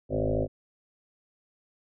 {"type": "tone with frequency modulation", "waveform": "sine", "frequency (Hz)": 320, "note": "D#4", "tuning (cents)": 49, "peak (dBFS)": -24, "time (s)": [0.09, 0.48], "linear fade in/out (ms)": 50, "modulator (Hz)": 53.5, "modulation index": 5.5, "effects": []}